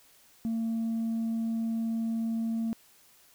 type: tone with tanh clipping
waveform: triangle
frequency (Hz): 226.6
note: A#3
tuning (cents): -49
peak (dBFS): -28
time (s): 0.45-2.73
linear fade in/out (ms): 0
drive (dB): 6
effects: white hiss -60 dBFS RMS until 3.34 s